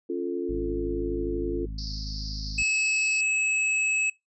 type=chord; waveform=sine; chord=Db augmented; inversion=none; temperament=equal; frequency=277.2 / 349.2 / 440 Hz; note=Db4 / F4 / A4; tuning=0 / 0 / 0 cents; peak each=-33 / -29 / -33 dBFS; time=0.09-1.66 s; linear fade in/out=10 ms
type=harmonic tone; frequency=52.6 Hz; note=G#1; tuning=23 cents sharp; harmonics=1 / 2 / 3 / 4 / 5; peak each=-32 / -43 / -44 / -47 / -48 dBFS; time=0.49-2.63 s; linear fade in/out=5 ms
type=band-pass noise; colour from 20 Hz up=pink; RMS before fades=-39 dBFS; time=1.78-3.21 s; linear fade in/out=5 ms; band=4400 to 5400 Hz; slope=96 dB/octave
type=tone; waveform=square; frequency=2585 Hz; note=E7; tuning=34 cents flat; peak=-23 dBFS; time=2.58-4.1 s; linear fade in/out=5 ms
effects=noise-tail reverb RT60 0.2 s tail -25 dB re dry + resampled to 22050 Hz

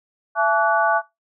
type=tone cluster; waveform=sine; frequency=671 / 860 / 1146 / 1479 Hz; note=E5 / A5 / D6 / F#6; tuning=+31 / -40 / -43 / -1 cents; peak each=-21 dBFS; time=0.35-1.02 s; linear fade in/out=50 ms; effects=noise-tail reverb RT60 0.2 s tail -21 dB re dry

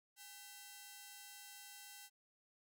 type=ring-modulated tone; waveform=5% pulse; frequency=1174.7 Hz; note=D6; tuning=in tune; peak=-38 dBFS; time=0.16-2.1 s; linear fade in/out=50 ms; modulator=354 Hz; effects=none

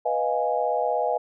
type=chord; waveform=sine; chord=F half-diminished seventh; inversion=second; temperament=equal; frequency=493.9 / 622.3 / 698.5 / 830.6 Hz; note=Cb5 / Eb5 / F5 / Ab5; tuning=0 / 0 / 0 / 0 cents; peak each=-27 dBFS; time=0.05-1.18 s; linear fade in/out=10 ms; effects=none

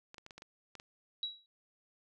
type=clicks; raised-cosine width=0.2 ms; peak=-32 dBFS; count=8; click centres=0.144 / 0.182 / 0.264 / 0.308 / 0.38 / 0.421 / 0.753 / 0.799 s
type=tone with exponential decay; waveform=sine; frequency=3885 Hz; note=B7; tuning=29 cents flat; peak=-31 dBFS; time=1.23-1.46 s; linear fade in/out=1 ms; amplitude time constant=48 ms
effects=none

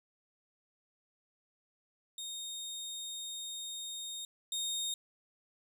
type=tone pair in turn; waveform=25% pulse; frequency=3700 / 3700 Hz; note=A#7 / A#7; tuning=-14 / -14 cents; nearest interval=unison; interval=0 cents; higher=neither; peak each=-36 / -30 dBFS; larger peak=second; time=2.18-4.25 / 4.52-4.94 s; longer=first; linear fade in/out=2 ms; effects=none

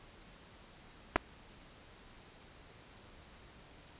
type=clicks; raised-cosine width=0.5 ms; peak=-12 dBFS; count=2; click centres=1.159 / 1.162 s; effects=pink hiss -57 dBFS RMS until 3.99 s + resampled to 8000 Hz

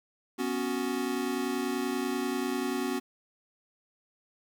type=chord; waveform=square; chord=B suspended second; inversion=none; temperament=equal; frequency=246.9 / 277.2 / 370 Hz; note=B3 / C#4 / F#4; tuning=0 / 0 / 0 cents; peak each=-34 dBFS; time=0.38-3 s; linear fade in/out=20 ms; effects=9-bit

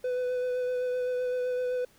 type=tone with vibrato; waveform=triangle; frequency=500 Hz; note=B4; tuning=21 cents sharp; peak=-25 dBFS; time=0.04-1.85 s; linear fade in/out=5 ms; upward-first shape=sine; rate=7.8 Hz; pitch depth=16 cents each way; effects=pink hiss -61 dBFS RMS until 1.98 s

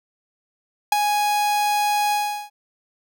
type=tone with ADSR envelope; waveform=45% pulse; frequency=830.6 Hz; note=G#5; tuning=in tune; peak=-11 dBFS; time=0.92-2.5 s; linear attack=4 ms; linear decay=13 ms; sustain=-7 dB; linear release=380 ms; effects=none

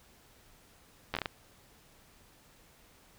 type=slowing click train; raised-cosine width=0.3 ms; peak=-16 dBFS; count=6; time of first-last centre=1.14-1.258 s; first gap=11 ms; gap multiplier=1.39; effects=pink hiss -61 dBFS RMS until 3.18 s

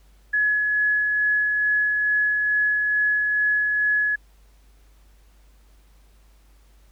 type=tone with tremolo; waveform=sine; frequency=1694 Hz; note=G#6; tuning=34 cents sharp; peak=-17 dBFS; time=0.33-4.16 s; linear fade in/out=10 ms; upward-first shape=sine; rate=2.3 Hz; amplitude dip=25%; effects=added 50 Hz sine -51 dBFS peak until 6.91 s + pink hiss -62 dBFS RMS until 6.91 s

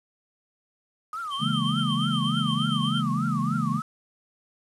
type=tone with vibrato; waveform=sine; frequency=1224 Hz; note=D#6; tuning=29 cents flat; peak=-30 dBFS; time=1.13-3.82 s; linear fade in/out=2 ms; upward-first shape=triangle; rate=3.4 Hz; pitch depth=240 cents each way
type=tone with tremolo; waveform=triangle; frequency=3136 Hz; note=G7; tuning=in tune; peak=-26 dBFS; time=1.3-3.03 s; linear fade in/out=50 ms; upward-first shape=sine; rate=8.5 Hz; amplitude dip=50%
type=chord; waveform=sine; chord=A# half-diminished seventh; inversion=first; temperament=equal; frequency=138.59 / 164.81 / 207.7 / 233.1 Hz; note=C#3 / E3 / G#3 / A#3; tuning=0 / 0 / 0 / 0 cents; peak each=-29 dBFS; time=1.39-3.82 s; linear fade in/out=50 ms
effects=resampled to 24000 Hz + 8-bit

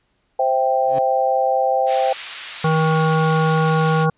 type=chord; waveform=sine; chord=C major; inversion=none; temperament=equal; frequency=523.3 / 659.3 / 784 Hz; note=C5 / E5 / G5; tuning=0 / 0 / 0 cents; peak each=-19 / -22 / -18 dBFS; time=0.39-2.13 s; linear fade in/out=5 ms
type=tone with exponential growth; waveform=20% pulse; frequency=140 Hz; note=C#3; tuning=18 cents sharp; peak=-21 dBFS; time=0.81-0.99 s; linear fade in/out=5 ms; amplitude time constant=39 ms
type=high-pass noise; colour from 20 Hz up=pink; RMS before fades=-30 dBFS; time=1.86-4.07 s; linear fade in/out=50 ms; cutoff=1900 Hz; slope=12 dB/octave
type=harmonic tone; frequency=158.8 Hz; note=D#3; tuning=36 cents sharp; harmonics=1 / 3 / 5 / 7 / 9; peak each=-16 / -21 / -23 / -24 / -26 dBFS; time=2.64-4.1 s; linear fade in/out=5 ms
effects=pink hiss -66 dBFS RMS until 4.17 s + resampled to 8000 Hz

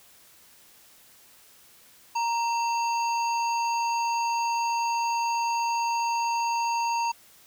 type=harmonic tone with a mistuned harmonic; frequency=932.3 Hz; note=A#5; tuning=in tune; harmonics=1 / 3 / 5 / 7; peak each=-24 / -35 / -39 / -40 dBFS; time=2.15-7.12 s; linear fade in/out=10 ms; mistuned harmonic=3; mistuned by=-69 cents; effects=white hiss -55 dBFS RMS until 7.46 s

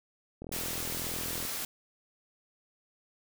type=click train; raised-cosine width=2 ms; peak=-28 dBFS; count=44; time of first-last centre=0.42-1.451 s; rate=41.7 Hz
type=noise; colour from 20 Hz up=white; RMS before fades=-36 dBFS; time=0.52-1.65 s; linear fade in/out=2 ms
effects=none

